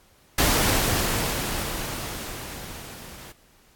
pink noise with level ramp, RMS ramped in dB -19 to -43 dBFS, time 0.38-3.32 s, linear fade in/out 5 ms, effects pink hiss -58 dBFS RMS until 3.75 s + AAC 64 kbps

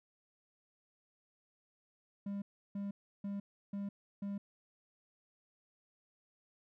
triangle tone bursts, 200.3 Hz, G3, 38 cents sharp, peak -35 dBFS, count 5, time 2.26-4.38 s, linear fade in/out 5 ms, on 160 ms, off 330 ms, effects none

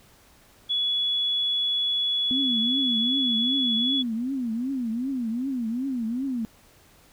sine tone, 3392 Hz, G#7, 36 cents sharp, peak -22 dBFS, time 0.69-4.03 s, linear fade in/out 20 ms
sine tone with vibrato, 246.5 Hz, B3, 3 cents flat, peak -25 dBFS, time 2.31-6.45 s, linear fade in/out 0 ms, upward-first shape triangle, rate 2.6 Hz, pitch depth 220 cents each way
effects pink hiss -56 dBFS RMS until 7.12 s

